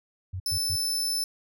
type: tone bursts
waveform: sine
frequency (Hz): 92.5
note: F#2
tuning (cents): 0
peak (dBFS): -30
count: 3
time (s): 0.33-0.763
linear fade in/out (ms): 10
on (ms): 71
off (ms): 110
type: tone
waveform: sawtooth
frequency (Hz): 5274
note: E8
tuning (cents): 0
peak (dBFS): -23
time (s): 0.46-1.24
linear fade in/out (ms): 2
effects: none